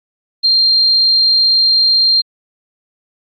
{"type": "tone", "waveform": "sine", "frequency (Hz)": 4186, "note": "C8", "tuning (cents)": 0, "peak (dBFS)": -8, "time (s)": [0.43, 2.22], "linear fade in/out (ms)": 20, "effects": ["AAC 64 kbps"]}